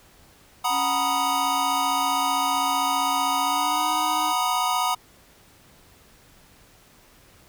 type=chord; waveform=square; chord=B major seventh; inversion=second; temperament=equal; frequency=740 / 932.3 / 987.8 / 1244.5 Hz; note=F#5 / A#5 / B5 / D#6; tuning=0 / 0 / 0 / 0 cents; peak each=-28 / -29 / -27 / -27 dBFS; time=0.64-4.95 s; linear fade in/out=10 ms
type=tone with pitch glide; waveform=square; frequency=277.2 to 305.8 Hz; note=C#4 to D#4; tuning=0 to -30 cents; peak=-35 dBFS; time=0.69-4.34 s; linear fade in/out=50 ms; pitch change=+170 cents; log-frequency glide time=3.39-3.89 s
effects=pink hiss -54 dBFS RMS until 7.48 s